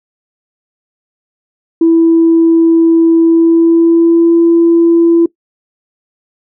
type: tone with pitch glide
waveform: sine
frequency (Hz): 330 to 336.2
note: E4 to E4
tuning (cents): +2 to +34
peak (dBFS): -3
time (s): 1.81-5.26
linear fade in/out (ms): 5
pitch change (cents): +32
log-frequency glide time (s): 3.21-4.35
effects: noise-tail reverb RT60 0.1 s tail -20 dB re dry + tanh soft clip ceiling 0 dBFS